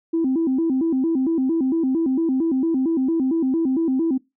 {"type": "tone with vibrato", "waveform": "sine", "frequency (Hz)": 293.7, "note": "D4", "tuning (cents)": 0, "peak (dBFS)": -16, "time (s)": [0.13, 4.18], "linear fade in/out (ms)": 10, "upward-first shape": "square", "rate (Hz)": 4.4, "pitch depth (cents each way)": 200, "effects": ["noise-tail reverb RT60 0.2 s tail -21 dB re dry", "tanh soft clip ceiling -13 dBFS"]}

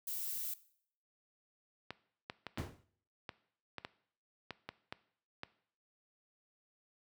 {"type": "noise", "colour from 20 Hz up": "violet", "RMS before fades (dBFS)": -40, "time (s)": [0.07, 0.54], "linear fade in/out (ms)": 5}
{"type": "clicks", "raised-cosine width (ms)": 0.3, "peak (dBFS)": -25, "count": 11, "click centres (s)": [1.906, 2.299, 2.467, 2.575, 3.292, 3.783, 3.849, 4.507, 4.69, 4.925, 5.434]}
{"type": "noise with exponential decay", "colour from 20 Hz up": "brown", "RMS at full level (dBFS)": -32, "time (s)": [2.58, 2.84], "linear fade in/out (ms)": 2, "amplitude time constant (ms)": 55}
{"effects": ["noise-tail reverb RT60 0.6 s tail -18 dB re dry", "high-pass 80 Hz 12 dB/octave"]}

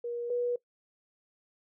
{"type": "tone pair in turn", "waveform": "sine", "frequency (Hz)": [476.2, 485.4], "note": ["A#4", "B4"], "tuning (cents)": [37, -30], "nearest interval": "unison", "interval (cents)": 33, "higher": "second", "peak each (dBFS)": [-32, -27], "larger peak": "second", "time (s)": [[0.04, 0.3], [0.3, 0.56]], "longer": "neither", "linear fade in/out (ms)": 5, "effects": ["noise-tail reverb RT60 0.1 s tail -20 dB re dry"]}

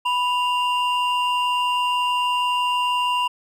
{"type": "tone pair together", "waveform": "triangle", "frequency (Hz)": [987.8, 2794], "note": ["B5", "F7"], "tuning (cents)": [0, 0], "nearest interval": "octave + tritone", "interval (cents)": 1800, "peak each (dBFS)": [-18, -23], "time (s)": [0.05, 3.28], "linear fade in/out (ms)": 10, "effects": []}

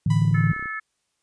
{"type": "chord", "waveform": "sine", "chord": "A suspended fourth", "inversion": "none", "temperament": "equal", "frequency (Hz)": [110, 146.83, 164.81], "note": ["A2", "D3", "E3"], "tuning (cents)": [0, 0, 0], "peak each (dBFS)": -21, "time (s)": [0.06, 0.52], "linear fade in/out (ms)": 5}
{"type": "tone with exponential decay", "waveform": "sawtooth", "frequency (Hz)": 990, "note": "B5", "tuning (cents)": 4, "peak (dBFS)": -28, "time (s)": [0.1, 0.7], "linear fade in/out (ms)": 5, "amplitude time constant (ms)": 130}
{"type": "click train", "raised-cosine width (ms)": 3, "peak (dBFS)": -28, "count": 15, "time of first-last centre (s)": [0.22, 0.657], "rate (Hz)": 32}
{"type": "harmonic tone", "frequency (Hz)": 434.9, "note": "A4", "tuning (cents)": -20, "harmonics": [3, 4, 5], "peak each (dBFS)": [-33, -30, -36], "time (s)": [0.34, 0.8], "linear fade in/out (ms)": 10}
{"effects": ["white hiss -73 dBFS RMS until 1.22 s", "resampled to 22050 Hz"]}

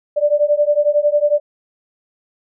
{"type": "beating tone pair", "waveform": "sine", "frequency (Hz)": [584, 595], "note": ["D5", "D5"], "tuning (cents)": [-10, 22], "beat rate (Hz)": 11, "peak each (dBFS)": -15, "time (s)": [0.16, 1.4], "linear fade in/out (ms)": 20, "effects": []}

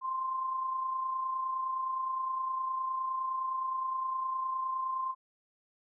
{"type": "tone with amplitude modulation", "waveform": "sine", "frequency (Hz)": 1046.5, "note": "C6", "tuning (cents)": 0, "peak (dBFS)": -29, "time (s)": [0.01, 5.15], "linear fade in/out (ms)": 50, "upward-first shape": "sine", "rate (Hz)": 29.7, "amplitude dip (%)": 40, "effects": []}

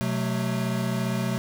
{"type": "chord", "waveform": "square", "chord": "F# diminished", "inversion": "second", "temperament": "equal with one note detuned", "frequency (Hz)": [127.46, 185, 220], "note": ["C3", "F#3", "A3"], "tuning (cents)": [-45, 0, 0], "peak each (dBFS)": [-29, -30, -30], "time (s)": [0.01, 1.38], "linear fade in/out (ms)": 0, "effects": []}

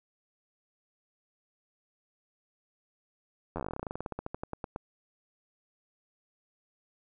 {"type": "slowing click train", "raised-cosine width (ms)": 1, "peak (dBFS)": -21, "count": 27, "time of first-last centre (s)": [3.56, 4.761], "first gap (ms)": 11, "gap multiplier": 1.1, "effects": []}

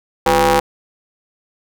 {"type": "ring-modulated tone", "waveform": "sawtooth", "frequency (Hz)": 152.5, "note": "D#3", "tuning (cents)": -34, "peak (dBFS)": -4, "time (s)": [0.26, 0.6], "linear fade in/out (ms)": 5, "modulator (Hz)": 653, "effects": []}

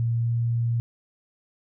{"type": "tone with pitch glide", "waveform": "sine", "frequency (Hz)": [116.54, 117.28], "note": ["A#2", "A#2"], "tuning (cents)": [0, 11], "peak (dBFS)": -21, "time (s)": [0, 0.8], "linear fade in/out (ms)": 0, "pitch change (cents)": 11, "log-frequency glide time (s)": [0.2, 0.3], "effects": []}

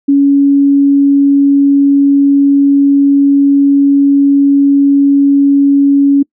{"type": "tone", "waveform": "sine", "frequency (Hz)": 280.1, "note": "C#4", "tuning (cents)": 18, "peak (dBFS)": -4, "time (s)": [0.08, 6.23], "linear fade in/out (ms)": 10, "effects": ["noise-tail reverb RT60 0.1 s tail -25 dB re dry"]}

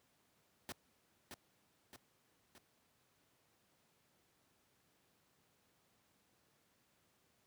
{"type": "noise with echo", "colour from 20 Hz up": "pink", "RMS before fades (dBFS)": -45, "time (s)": [0.69, 0.72], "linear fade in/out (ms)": 0, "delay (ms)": 620, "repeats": 3, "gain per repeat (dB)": -5, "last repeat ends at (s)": 2.58, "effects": ["pink hiss -75 dBFS RMS until 7.46 s", "high-pass 100 Hz 12 dB/octave"]}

